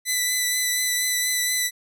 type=tone with vibrato; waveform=10% pulse; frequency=1993 Hz; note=B6; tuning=15 cents sharp; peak=-12 dBFS; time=0.05-1.71 s; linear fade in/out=50 ms; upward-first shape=triangle; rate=4.2 Hz; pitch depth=20 cents each way; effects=none